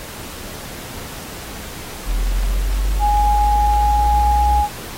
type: linear sweep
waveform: sine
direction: up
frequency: 41.2 to 62.5 Hz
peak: -15 dBFS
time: 2.05-4.65 s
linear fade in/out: 50 ms
type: clicks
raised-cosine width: 0.2 ms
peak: -18 dBFS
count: 12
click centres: 2.111 / 2.27 / 2.385 / 2.433 / 2.485 / 2.729 / 2.775 / 2.919 / 3.172 / 3.411 / 3.737 / 4.198 s
type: tone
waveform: sine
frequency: 830 Hz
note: G#5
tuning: 1 cent flat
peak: -14 dBFS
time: 2.99-4.69 s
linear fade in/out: 50 ms
effects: pink hiss -33 dBFS RMS until 4.97 s + AAC 48 kbps